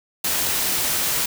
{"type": "noise", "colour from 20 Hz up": "white", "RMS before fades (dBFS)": -22, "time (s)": [0.24, 1.26], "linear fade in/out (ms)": 5, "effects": []}